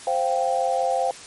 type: chord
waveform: sine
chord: C suspended fourth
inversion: none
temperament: equal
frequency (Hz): 523.3 / 698.5 / 784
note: C5 / F5 / G5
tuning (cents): 0 / 0 / 0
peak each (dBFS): -24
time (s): 0.07-1.11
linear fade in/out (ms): 2
effects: white hiss -41 dBFS RMS until 1.26 s + MP3 48 kbps